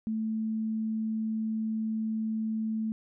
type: tone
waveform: sine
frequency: 220 Hz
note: A3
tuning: in tune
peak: -28 dBFS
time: 0.07-2.92 s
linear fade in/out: 0 ms
effects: none